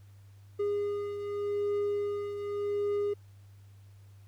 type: beating tone pair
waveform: triangle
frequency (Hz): 408.9 / 409.75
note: G#4 / G#4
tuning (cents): -27 / -23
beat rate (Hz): 0.85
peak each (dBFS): -28 / -36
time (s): 0.59-3.14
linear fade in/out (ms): 10
effects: added 99 Hz sine -51 dBFS peak until 4.27 s + pink hiss -68 dBFS RMS until 4.27 s